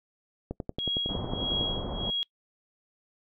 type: click train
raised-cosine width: 2 ms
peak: -19 dBFS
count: 13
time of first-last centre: 0.51-1.611 s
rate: 10.9 Hz
type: tone with tremolo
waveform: sine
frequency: 3300 Hz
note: G#7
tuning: 12 cents flat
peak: -26 dBFS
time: 0.79-2.23 s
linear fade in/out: 0 ms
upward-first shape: sine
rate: 1.6 Hz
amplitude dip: 90%
type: low-pass noise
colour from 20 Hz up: pink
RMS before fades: -34 dBFS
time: 1.09-2.1 s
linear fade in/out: 0 ms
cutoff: 950 Hz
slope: 24 dB/octave
effects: noise-tail reverb RT60 0.1 s tail -24 dB re dry